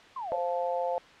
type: exponential sweep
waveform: sine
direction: down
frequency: 1107 to 506 Hz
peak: -33 dBFS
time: 0.16-0.38 s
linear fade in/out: 5 ms
type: harmonic tone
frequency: 174.61 Hz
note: F3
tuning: in tune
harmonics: 3 / 4 / 5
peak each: -30 / -32 / -34 dBFS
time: 0.32-0.98 s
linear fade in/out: 0 ms
effects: white hiss -52 dBFS RMS until 1.2 s + low-pass 3000 Hz 12 dB/octave